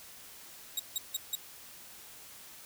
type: tone bursts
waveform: 15% pulse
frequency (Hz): 3800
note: A#7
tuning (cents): +33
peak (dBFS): -23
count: 4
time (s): 0.77-1.354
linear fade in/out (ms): 5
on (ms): 26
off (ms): 160
effects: white hiss -51 dBFS RMS until 2.65 s